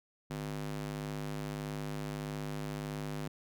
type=tone with high-pass filter; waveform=square; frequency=50.8 Hz; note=G#1; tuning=38 cents flat; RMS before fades=-39 dBFS; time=0.3-3.28 s; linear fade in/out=5 ms; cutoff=160 Hz; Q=1.3; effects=none